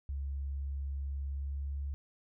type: tone with pitch glide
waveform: sine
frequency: 69.3 to 70.23 Hz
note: C#2 to C#2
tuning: 0 to +23 cents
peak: -34 dBFS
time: 0.09-1.94 s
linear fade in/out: 0 ms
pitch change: +23 cents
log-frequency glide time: 1.27-1.82 s
effects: none